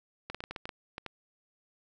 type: clicks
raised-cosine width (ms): 0.3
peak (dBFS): -22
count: 10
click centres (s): 0.3 / 0.346 / 0.405 / 0.439 / 0.51 / 0.562 / 0.655 / 0.692 / 0.981 / 1.063
effects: none